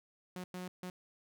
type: tone bursts at uneven times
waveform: sawtooth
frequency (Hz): 181.8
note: F#3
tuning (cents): -30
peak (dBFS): -37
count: 3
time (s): 0.36-0.44 / 0.54-0.68 / 0.83-0.9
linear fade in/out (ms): 2
effects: none